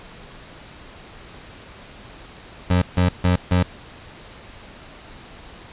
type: tone bursts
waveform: 25% pulse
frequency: 89.9 Hz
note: F#2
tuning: 49 cents flat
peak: -11 dBFS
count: 4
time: 2.7-3.63 s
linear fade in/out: 5 ms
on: 120 ms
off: 150 ms
effects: pink hiss -42 dBFS RMS until 5.72 s + resampled to 8000 Hz